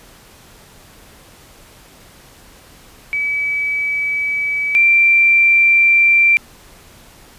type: tone pair in turn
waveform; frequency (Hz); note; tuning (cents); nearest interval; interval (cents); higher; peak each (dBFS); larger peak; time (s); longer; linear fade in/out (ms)
sine; 2289 / 2356; D7 / D7; -45 / +5; unison; 50; second; -16 / -8; second; 3.13-4.75 / 4.75-6.37; neither; 0
effects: pink hiss -44 dBFS RMS until 7.38 s + resampled to 32000 Hz